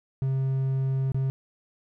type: tone with dropouts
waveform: triangle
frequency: 133.5 Hz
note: C3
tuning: 35 cents sharp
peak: -21 dBFS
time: 0.22-1.3 s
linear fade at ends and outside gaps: 0 ms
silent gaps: 1.119-1.145 s
effects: none